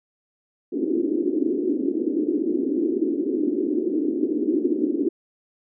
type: band-pass noise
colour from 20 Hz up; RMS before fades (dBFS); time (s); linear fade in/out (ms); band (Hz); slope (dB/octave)
white; -23; 0.72-5.09; 10; 270 to 360; 48
effects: none